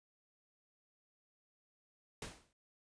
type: noise with exponential decay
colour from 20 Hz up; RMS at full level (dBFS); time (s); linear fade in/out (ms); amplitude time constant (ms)
pink; -42; 2.22-2.53; 2; 66
effects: resampled to 22050 Hz